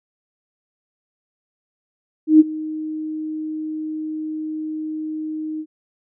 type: tone with ADSR envelope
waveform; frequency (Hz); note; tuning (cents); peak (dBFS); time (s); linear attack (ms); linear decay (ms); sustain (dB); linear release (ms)
sine; 311.1; D#4; 0; -4; 2.27-5.66; 130; 25; -20; 60
effects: none